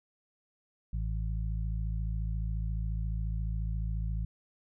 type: harmonic tone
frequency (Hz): 54.3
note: A1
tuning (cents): -22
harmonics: 1 / 2 / 3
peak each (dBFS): -31 / -37 / -41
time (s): 0.93-4.25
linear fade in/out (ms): 5
effects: none